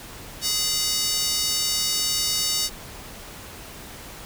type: tone with high-pass filter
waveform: square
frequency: 415.3 Hz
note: G#4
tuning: in tune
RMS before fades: -24 dBFS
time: 0.41-2.7 s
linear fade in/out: 50 ms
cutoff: 4700 Hz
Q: 1.9
effects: pink hiss -40 dBFS RMS until 4.25 s